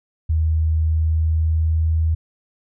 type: tone with pitch glide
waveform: sine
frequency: 79.4 to 80.28 Hz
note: D#2 to E2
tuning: +36 to -45 cents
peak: -15 dBFS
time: 0.29-2.15 s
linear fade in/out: 10 ms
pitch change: +19 cents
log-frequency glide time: 0.81-1.95 s
effects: none